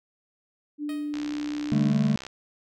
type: tone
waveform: sine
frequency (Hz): 295.2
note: D4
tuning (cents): +9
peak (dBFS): -28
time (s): 0.78-1.93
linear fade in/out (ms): 50
type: tone with exponential decay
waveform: 10% pulse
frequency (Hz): 626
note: D#5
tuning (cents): +10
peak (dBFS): -30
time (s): 0.89-1.29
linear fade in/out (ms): 2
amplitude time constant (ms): 85
type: click train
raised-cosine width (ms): 0.2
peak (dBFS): -21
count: 75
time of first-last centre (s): 1.14-2.266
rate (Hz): 65.7
type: chord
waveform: triangle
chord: D suspended fourth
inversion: none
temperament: equal with one note detuned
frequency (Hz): 146.83 / 199.31 / 220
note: D3 / G3 / A3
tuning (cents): 0 / +29 / 0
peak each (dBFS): -23 / -24 / -21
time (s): 1.72-2.16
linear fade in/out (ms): 2
effects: none